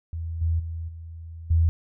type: tone with level steps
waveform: sine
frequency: 82.41 Hz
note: E2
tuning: in tune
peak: -28 / -20 / -29 / -36 / -16 dBFS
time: 0.13-1.69 s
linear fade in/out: 0 ms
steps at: 0.41 / 0.59 / 0.88 / 1.5 s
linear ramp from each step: 10 ms
effects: none